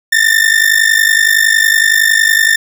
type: ring-modulated tone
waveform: 40% pulse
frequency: 1797 Hz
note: A6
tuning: 36 cents sharp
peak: -4 dBFS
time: 0.12-2.56 s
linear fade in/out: 5 ms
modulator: 25.4 Hz
effects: none